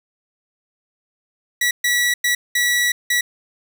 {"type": "tone bursts at uneven times", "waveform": "sawtooth", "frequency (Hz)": 1942, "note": "B6", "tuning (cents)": -30, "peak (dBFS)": -12, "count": 5, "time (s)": [[1.61, 1.71], [1.84, 2.14], [2.24, 2.35], [2.55, 2.92], [3.1, 3.21]], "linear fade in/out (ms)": 5, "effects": []}